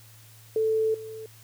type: tone with level steps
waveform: sine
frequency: 440 Hz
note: A4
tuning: in tune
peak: -21 / -36 dBFS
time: 0.56-1.26 s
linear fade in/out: 2 ms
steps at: 0.94 s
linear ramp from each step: 5 ms
effects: added 111 Hz sine -51 dBFS peak until 1.43 s + white hiss -54 dBFS RMS until 1.43 s